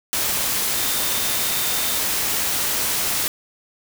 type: tone in noise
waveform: sine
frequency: 3624 Hz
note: A#7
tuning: 50 cents flat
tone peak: -32 dBFS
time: 0.77-1.98 s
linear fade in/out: 0 ms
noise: white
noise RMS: -22 dBFS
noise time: 0.13-3.28 s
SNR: -13 dB
effects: none